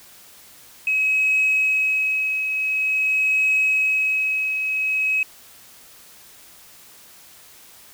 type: tone with tremolo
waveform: sine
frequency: 2554 Hz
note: D#7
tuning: 45 cents sharp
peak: -14 dBFS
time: 0.87-5.23 s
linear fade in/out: 2 ms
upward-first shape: triangle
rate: 0.47 Hz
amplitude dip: 55%
effects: tanh soft clip ceiling -12 dBFS + white hiss -47 dBFS RMS until 7.93 s